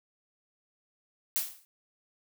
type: noise with exponential decay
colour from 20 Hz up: blue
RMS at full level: -26 dBFS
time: 1.36-1.65 s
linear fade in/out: 0 ms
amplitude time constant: 62 ms
effects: none